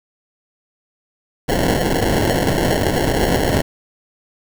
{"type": "noise with sample-and-hold", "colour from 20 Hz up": "violet", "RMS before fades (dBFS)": -17, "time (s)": [1.48, 3.62], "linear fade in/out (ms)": 10, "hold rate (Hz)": 1225, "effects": []}